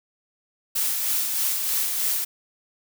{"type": "noise with tremolo", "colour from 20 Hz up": "blue", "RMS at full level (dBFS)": -23, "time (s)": [0.75, 2.25], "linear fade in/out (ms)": 10, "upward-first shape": "sine", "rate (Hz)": 3.2, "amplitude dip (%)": 35, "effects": []}